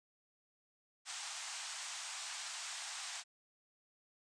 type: band-pass noise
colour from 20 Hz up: white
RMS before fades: -45 dBFS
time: 1.05-3.24 s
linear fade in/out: 50 ms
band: 710 to 8600 Hz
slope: 48 dB/octave
effects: resampled to 22050 Hz